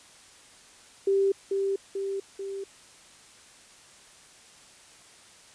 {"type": "tone with echo", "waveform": "sine", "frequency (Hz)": 392, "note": "G4", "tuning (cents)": 0, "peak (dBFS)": -20, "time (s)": [1.07, 1.32], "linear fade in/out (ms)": 5, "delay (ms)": 440, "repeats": 3, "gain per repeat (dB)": -4, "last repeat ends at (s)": 2.64, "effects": ["white hiss -53 dBFS RMS until 5.54 s", "resampled to 22050 Hz"]}